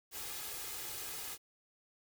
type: noise with comb filter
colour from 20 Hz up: white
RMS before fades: -43 dBFS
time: 0.11-1.38 s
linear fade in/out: 50 ms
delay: 2.4 ms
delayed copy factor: +0.55
effects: none